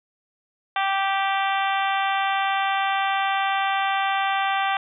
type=harmonic tone; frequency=390.5 Hz; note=G4; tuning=7 cents flat; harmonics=2 / 3 / 4 / 5 / 6 / 7 / 8 / 9; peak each=-23 / -27 / -29 / -31 / -33 / -34 / -35 / -36 dBFS; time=0.76-4.77 s; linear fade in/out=2 ms; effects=none